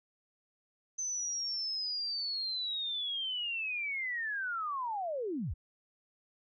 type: linear sweep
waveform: sine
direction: down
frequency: 6170 to 47.14 Hz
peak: -33 dBFS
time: 0.98-5.54 s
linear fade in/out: 10 ms
effects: none